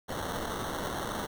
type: noise with sample-and-hold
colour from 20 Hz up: violet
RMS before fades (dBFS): -35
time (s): 0.08-1.27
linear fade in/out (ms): 20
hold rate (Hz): 2450
effects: none